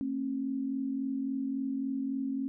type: tone pair together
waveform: sine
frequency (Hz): 227.4 / 271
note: A#3 / C#4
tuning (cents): -43 / -39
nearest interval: minor third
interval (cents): 304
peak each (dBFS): -37 / -31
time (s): 0.01-2.48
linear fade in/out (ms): 0
effects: none